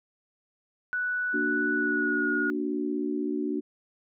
sine tone with pitch glide, 1480 to 1442 Hz, F#6 to F#6, 0 to -45 cents, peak -26 dBFS, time 0.93-2.5 s, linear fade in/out 0 ms, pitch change -45 cents, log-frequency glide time 1.74-2.29 s
sine chord, Bb augmented, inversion none, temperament equal, 233.1 / 293.7 / 370 Hz, Bb3 / D4 / F#4, 0 / 0 / 0 cents, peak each -33 / -29 / -32 dBFS, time 1.33-3.61 s, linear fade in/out 20 ms
effects none

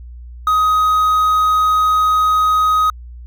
triangle tone with quantisation, 1257 Hz, D#6, 17 cents sharp, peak -9 dBFS, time 0.47-2.9 s, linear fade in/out 2 ms, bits 6, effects added 60 Hz sine -31 dBFS peak until 3.26 s

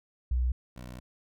sine / 15% pulse tone pair in turn, 61.9 / 61.9 Hz, B1 / B1, +5 / +5 cents, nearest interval unison, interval 0 cents, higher neither, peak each -24 / -35 dBFS, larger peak first, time 0.31-0.52 / 0.76-1 s, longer second, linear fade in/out 5 ms, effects none

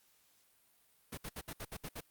pink noise bursts, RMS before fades -43 dBFS, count 8, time 1.12-2.009 s, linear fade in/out 10 ms, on 56 ms, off 63 ms, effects white hiss -70 dBFS RMS until 2.1 s + Opus 48 kbps

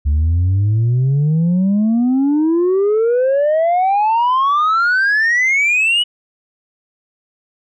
sine exponential sweep, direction up, 70.7 to 2964 Hz, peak -9 dBFS, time 0.05-6.04 s, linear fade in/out 20 ms, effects tanh soft clip ceiling -10 dBFS

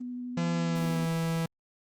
sine tone with vibrato, 246.9 Hz, B3, in tune, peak -34 dBFS, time 0-1.06 s, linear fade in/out 10 ms, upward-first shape sine, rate 12 Hz, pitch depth 9 cents each way
45% pulse tone with pitch glide, 170 to 164.49 Hz, F3 to E3, -46 to -3 cents, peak -27 dBFS, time 0.37-1.46 s, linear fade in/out 5 ms, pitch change -57 cents, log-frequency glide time 0.51-0.98 s
effects Opus 24 kbps

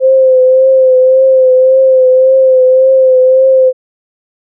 sine tone with vibrato, 520 Hz, C5, 11 cents flat, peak -3 dBFS, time 0-3.73 s, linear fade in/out 50 ms, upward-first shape triangle, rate 1.8 Hz, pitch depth 35 cents each way, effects none

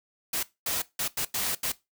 white noise bursts at uneven times, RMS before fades -29 dBFS, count 6, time 0.33-0.43 / 0.66-0.82 / 0.99-1.08 / 1.17-1.25 / 1.34-1.55 / 1.63-1.72 s, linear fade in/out 5 ms, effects noise-tail reverb RT60 0.2 s tail -18 dB re dry

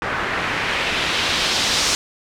white noise with low-pass filter sweep, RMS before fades -21 dBFS, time 0.02-1.95 s, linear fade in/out 0 ms, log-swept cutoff 1500 to 5700 Hz, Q 1.4, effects none

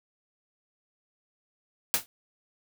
white noise with exponential decay, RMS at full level -20 dBFS, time 1.94-2.06 s, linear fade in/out 0 ms, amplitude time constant 25 ms, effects none

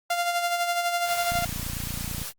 sawtooth tone with tremolo, 696 Hz, F5, 6 cents flat, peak -18 dBFS, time 0.1-1.45 s, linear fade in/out 5 ms, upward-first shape sine, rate 12 Hz, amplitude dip 50%
white band-stop noise, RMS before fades -35 dBFS, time 1.04-2.33 s, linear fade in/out 50 ms, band 180 to 410 Hz, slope 96 dB/octave
click train, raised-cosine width 5 ms, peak -21 dBFS, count 27, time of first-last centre 1.32-2.217 s, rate 29 Hz
effects Opus 48 kbps

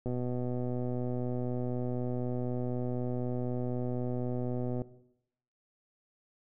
click train, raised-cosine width 2 ms, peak -22 dBFS, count 591, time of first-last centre 0.06-4.818 s, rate 124 Hz, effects noise-tail reverb RT60 0.8 s tail -17 dB re dry

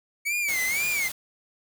45% pulse tone with vibrato, 2217 Hz, C#7, in tune, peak -24 dBFS, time 0.25-1.09 s, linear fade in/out 20 ms, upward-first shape sine, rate 2 Hz, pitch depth 160 cents each way
white noise, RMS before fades -34 dBFS, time 0.48-1.12 s, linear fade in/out 5 ms
effects none

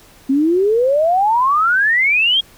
sine exponential sweep, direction up, 261.5 to 3320 Hz, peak -11 dBFS, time 0.29-2.41 s, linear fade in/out 10 ms, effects pink hiss -46 dBFS RMS until 2.57 s

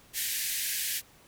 white band-pass noise, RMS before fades -32 dBFS, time 0.13-1.02 s, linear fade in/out 50 ms, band 1600 to 16000 Hz, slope 96 dB/octave, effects pink hiss -58 dBFS RMS until 1.27 s

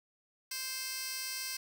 15% pulse tone with high-pass filter, 523.3 Hz, C5, in tune, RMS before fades -39 dBFS, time 0.51-1.57 s, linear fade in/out 5 ms, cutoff 3700 Hz, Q 0.96, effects none

